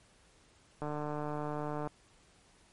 click train, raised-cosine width 1 ms, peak -24 dBFS, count 158, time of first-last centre 0.82-1.874 s, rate 149 Hz, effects pink hiss -64 dBFS RMS until 2.72 s + MP3 48 kbps

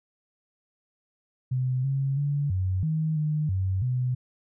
sine tone with pitch steps, 128.2 / 136.4 / 143.5 / 93.3 / 157.5 / 152.3 / 94.7 / 126.1 Hz, C3 / C#3 / D3 / F#2 / D#3 / D#3 / F#2 / B2, -35 / -28 / -40 / +15 / +21 / -37 / +41 / +36 cents, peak -23 dBFS, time 1.51-4.15 s, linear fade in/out 10 ms, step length 330 ms, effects none

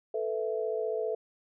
sine chord, A suspended second, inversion none, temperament just, 440 / 495 / 660 Hz, A4 / B4 / E5, 0 / +4 / +2 cents, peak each -31 / -35 / -35 dBFS, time 0.14-1.15 s, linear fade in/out 5 ms, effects none

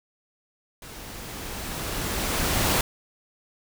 pink noise with level ramp, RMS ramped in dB -42 to -21 dBFS, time 0.82-2.81 s, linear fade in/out 2 ms, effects none

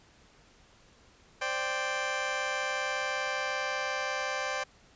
15% pulse chord, C suspended second, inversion none, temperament just, 523.3 / 588.7 / 784.9 Hz, C5 / D5 / G5, 0 / +4 / +2 cents, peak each -29 dBFS, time 1.41-4.64 s, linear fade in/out 10 ms, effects pink hiss -60 dBFS RMS until 4.95 s + resampled to 16000 Hz

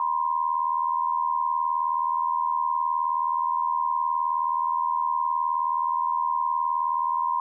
sine tone pair together, 962 / 1041.2 Hz, B5 / C6, -46 / -9 cents, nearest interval minor second, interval 137 cents, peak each -25 dBFS, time 0-7.4 s, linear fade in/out 2 ms, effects none

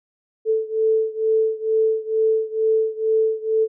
sine beating tone pair, 440 / 442.2 Hz, A4 / A4, 0 / +9 cents, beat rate 2.2 Hz, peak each -19 / -21 dBFS, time 0.45-3.68 s, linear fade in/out 50 ms, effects none

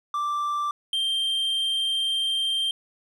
triangle tone pair in turn, 1174.7 / 3163 Hz, D6 / G7, 0 / +15 cents, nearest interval octave + perfect fourth, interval 1715 cents, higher second, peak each -22 / -21 dBFS, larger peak second, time 0.14-0.71 / 0.93-2.71 s, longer second, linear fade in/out 2 ms, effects none

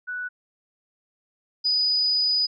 sine tone pair in turn, 1480 / 4964 Hz, F#6 / D#8, 0 / -5 cents, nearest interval octave + major sixth, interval 2095 cents, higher second, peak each -28 / -19 dBFS, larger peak second, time 0.07-0.29 / 1.64-2.47 s, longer second, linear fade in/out 20 ms, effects none

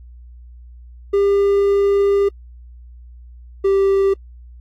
triangle tone pair in turn, 400 / 391.5 Hz, G4 / G4, +35 / -2 cents, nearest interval unison, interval 37 cents, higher first, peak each -10 dBFS, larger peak neither, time 1.13-2.29 / 3.64-4.14 s, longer first, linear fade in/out 10 ms, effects added 60 Hz sine -37 dBFS peak until 4.6 s + AAC 48 kbps

